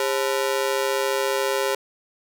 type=ring-modulated tone; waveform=sawtooth; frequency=471 Hz; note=A#4; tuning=18 cents sharp; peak=-14 dBFS; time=0-1.75 s; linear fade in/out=2 ms; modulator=67.2 Hz; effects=none